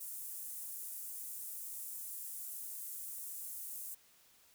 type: high-pass noise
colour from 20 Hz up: pink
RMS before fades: -45 dBFS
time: 0-3.95 s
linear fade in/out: 10 ms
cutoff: 8900 Hz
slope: 24 dB/octave
effects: white hiss -66 dBFS RMS until 4.54 s

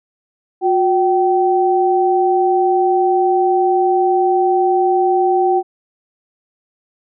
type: tone pair together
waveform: sine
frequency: 361.8 / 770 Hz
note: F#4 / G5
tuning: -39 / -31 cents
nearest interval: octave + minor second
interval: 1308 cents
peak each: -14 dBFS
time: 0.61-5.63 s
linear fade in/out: 50 ms
effects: none

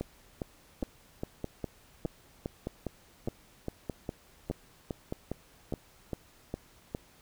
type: two click trains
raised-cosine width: 2 ms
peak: -20 / -20 dBFS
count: 18 / 9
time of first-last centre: 0.01-6.949 / 0.83-5.738 s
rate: 2.45 / 1.63 Hz
effects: pink hiss -60 dBFS RMS until 7.21 s

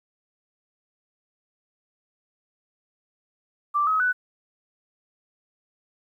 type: tone with pitch steps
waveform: sine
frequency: 1174 / 1275 / 1490 Hz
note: D6 / D#6 / F#6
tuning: -1 / +42 / +12 cents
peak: -19 dBFS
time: 3.74-4.13 s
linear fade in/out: 20 ms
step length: 130 ms
effects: 10-bit

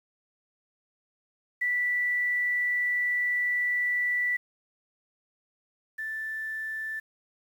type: tone pair in turn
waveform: sine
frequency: 1966 / 1761.7 Hz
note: B6 / A6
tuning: -8 / +2 cents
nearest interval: major second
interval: 190 cents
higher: first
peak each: -24 / -31 dBFS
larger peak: first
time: 1.61-4.37 / 5.98-7 s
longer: first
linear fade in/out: 10 ms
effects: 9-bit

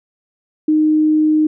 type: tone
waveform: sine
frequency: 308.4 Hz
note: D#4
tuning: 15 cents flat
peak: -10 dBFS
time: 0.68-1.47 s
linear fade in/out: 5 ms
effects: none

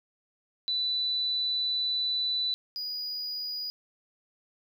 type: tone pair in turn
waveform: sine / triangle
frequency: 3980 / 4912 Hz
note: B7 / D#8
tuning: +13 / -23 cents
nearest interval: major third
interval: 364 cents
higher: second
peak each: -26 / -31 dBFS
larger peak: first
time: 0.68-2.54 / 2.76-3.7 s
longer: first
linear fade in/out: 0 ms
effects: none

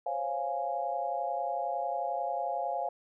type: chord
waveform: sine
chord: Db major seventh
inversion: third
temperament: equal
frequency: 523.3 / 554.4 / 698.5 / 830.6 Hz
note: C5 / Db5 / F5 / Ab5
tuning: 0 / 0 / 0 / 0 cents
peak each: -39 / -38 / -33 / -35 dBFS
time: 0.06-2.89 s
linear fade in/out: 5 ms
effects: none

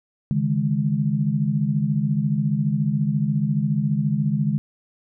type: chord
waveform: sine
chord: C# suspended second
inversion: none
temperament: equal with one note detuned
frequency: 141.18 / 155.56 / 207.7 Hz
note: C#3 / D#3 / G#3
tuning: +32 / 0 / 0 cents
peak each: -23 dBFS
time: 0.31-4.58 s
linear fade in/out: 0 ms
effects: none

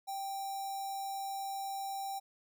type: tone with notch filter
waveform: square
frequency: 784 Hz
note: G5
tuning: in tune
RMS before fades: -39 dBFS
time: 0.07-2.2 s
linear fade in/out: 20 ms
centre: 2100 Hz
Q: 0.56
effects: none

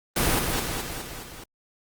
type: noise with echo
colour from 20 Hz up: pink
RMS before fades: -22 dBFS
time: 0.16-0.39 s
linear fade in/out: 5 ms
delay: 210 ms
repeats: 5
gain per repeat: -4 dB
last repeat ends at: 1.44 s
effects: Opus 24 kbps

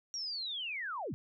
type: linear sweep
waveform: sine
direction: down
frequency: 5720 to 83.7 Hz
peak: -36 dBFS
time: 0.14-1.14 s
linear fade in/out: 0 ms
effects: none

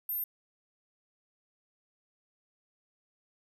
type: tone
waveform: sine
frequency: 13210 Hz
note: G#9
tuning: 10 cents flat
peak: -31 dBFS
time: 0.09-0.24 s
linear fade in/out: 2 ms
effects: none

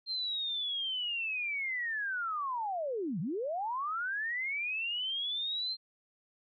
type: linear two-way sweep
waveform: sine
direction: down then up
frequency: 4186 to 142.9 to 4186 Hz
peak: -32 dBFS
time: 0.06-5.77 s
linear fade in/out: 50 ms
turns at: 3.2 s
effects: none

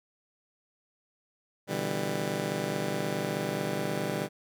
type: chord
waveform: 15% pulse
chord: E minor seventh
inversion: second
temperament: just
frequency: 123.61 / 148.33 / 164.81 / 197.78 Hz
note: B2 / D3 / E3 / G3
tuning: +2 / +18 / 0 / +16 cents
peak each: -32 / -29 / -31 / -27 dBFS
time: 1.67-4.29 s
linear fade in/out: 50 ms
effects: none

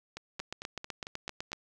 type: two click trains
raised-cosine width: 0.2 ms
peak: -23 / -19 dBFS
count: 7 / 10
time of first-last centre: 0.17-1.518 / 0.4-1.531 s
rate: 4.45 / 7.96 Hz
effects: none

